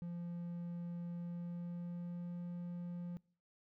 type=tone with pitch glide; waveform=triangle; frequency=172.8 to 174.81 Hz; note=F3 to F3; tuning=-18 to +2 cents; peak=-39 dBFS; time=0.02-3.17 s; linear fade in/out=0 ms; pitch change=+20 cents; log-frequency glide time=1.12-2.44 s; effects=noise-tail reverb RT60 0.5 s tail -25 dB re dry